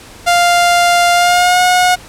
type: tone with pitch glide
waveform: sawtooth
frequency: 698.5 to 725.2 Hz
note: F5 to F#5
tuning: 0 to -35 cents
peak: -4 dBFS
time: 0.26-1.96 s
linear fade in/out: 20 ms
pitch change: +65 cents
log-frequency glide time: 1.13-1.61 s
effects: pink hiss -36 dBFS RMS until 2.08 s + low-pass 11000 Hz 12 dB/octave